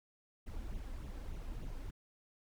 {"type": "noise with flanger", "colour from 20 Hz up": "brown", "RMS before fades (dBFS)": -43, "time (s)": [0.46, 1.91], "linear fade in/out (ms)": 10, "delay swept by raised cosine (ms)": [0.3, 3.9], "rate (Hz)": 3.4, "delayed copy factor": 0.7, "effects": []}